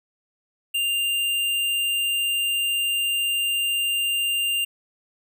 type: tone with hard clipping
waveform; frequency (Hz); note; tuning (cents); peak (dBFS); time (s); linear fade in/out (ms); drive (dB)
sine; 2794; F7; 0; -22; 0.74-4.65; 10; 17
effects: none